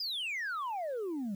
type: exponential sweep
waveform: sine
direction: down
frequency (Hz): 5100 to 188.6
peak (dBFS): -31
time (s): 0-1.35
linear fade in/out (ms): 5
effects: tanh soft clip ceiling -32 dBFS + 10-bit